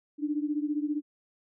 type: beating tone pair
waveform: sine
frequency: 292.7 / 307.7 Hz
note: D4 / D#4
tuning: -6 / -19 cents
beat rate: 15 Hz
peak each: -29 / -32 dBFS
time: 0.18-1.02 s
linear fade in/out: 50 ms
effects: none